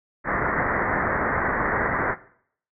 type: low-pass noise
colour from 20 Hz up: white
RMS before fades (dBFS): -24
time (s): 0.24-2.16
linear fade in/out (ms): 50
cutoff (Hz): 2000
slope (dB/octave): 96
effects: noise-tail reverb RT60 0.6 s tail -17 dB re dry